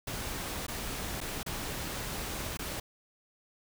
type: noise with dropouts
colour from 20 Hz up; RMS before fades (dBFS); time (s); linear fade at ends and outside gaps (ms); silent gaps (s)
pink; -37; 0.07-2.8; 5; 0.667-0.681 / 1.205-1.212 / 1.431-1.462 / 2.572-2.59
effects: none